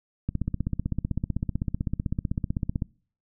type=click train; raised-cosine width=5 ms; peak=-14 dBFS; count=41; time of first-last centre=0.29-2.822 s; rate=15.8 Hz; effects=noise-tail reverb RT60 0.5 s tail -26 dB re dry